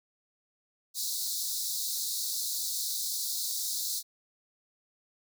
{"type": "high-pass noise", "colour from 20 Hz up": "pink", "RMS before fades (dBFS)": -33, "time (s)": [0.94, 4.03], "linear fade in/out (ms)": 50, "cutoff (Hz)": 3800, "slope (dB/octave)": 96, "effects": []}